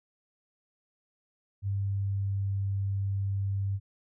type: tone with pitch glide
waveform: sine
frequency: 99.1 to 98.47 Hz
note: G2 to G2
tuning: +19 to +8 cents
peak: -27 dBFS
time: 1.62-3.8 s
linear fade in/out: 50 ms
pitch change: -11 cents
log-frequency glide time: 1.75-2.54 s
effects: none